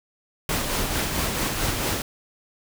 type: noise with tremolo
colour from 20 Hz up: pink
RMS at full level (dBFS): -24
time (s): 0.49-2.02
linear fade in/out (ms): 2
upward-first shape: sine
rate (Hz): 4.5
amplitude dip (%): 35
effects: none